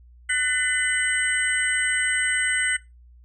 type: tone cluster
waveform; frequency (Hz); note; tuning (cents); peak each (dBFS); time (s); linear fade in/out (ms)
sine; 1493 / 1797 / 2025 / 2998 / 8360; F#6 / A6 / B6 / F#7 / C9; +15 / +36 / +43 / +22 / -2; -26 / -31 / -23 / -32 / -28; 0.29-2.77; 10
effects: noise-tail reverb RT60 0.2 s tail -18 dB re dry + added 60 Hz sine -47 dBFS peak until 3.24 s